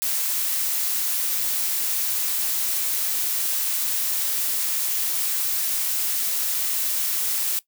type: noise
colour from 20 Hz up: blue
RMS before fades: -24 dBFS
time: 0.02-7.59 s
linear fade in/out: 0 ms
effects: noise-tail reverb RT60 0.1 s tail -19 dB re dry